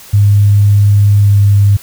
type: tone with pitch glide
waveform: sine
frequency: 102 to 100.94 Hz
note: G#2 to G#2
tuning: -31 to -49 cents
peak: -4 dBFS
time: 0.13-1.77 s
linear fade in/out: 10 ms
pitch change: -18 cents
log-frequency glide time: 1.19-1.38 s
effects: white hiss -35 dBFS RMS until 1.82 s